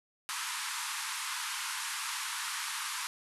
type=band-pass noise; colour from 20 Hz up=pink; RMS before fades=-37 dBFS; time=0.29-3.07 s; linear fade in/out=0 ms; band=890 to 12000 Hz; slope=96 dB/octave; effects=none